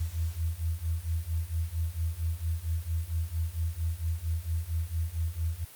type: beating tone pair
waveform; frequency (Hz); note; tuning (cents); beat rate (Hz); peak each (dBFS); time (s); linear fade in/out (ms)
sine; 79.9 / 84.3; D#2 / E2; +47 / +39; 4.4; -32 / -31; 0-5.65; 10
effects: white hiss -50 dBFS RMS until 5.75 s + Opus 48 kbps